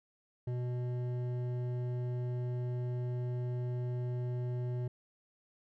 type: tone with hard clipping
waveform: sine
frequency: 123.47 Hz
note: B2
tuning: in tune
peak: -35 dBFS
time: 0.47-4.88 s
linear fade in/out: 5 ms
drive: 10 dB
effects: none